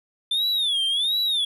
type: tone with vibrato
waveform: triangle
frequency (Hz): 3520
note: A7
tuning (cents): 0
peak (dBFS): -19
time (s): 0.31-1.45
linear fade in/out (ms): 5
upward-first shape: sine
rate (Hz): 1.4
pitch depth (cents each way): 190
effects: none